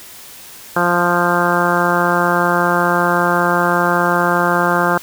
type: harmonic tone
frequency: 174.9 Hz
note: F3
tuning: 3 cents sharp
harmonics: 1 / 2 / 3 / 4 / 5 / 6 / 7 / 8 / 9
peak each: -21 / -21 / -21 / -21 / -21 / -21 / -21 / -21 / -21 dBFS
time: 0.76-4.98 s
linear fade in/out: 5 ms
effects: white hiss -37 dBFS RMS until 5.02 s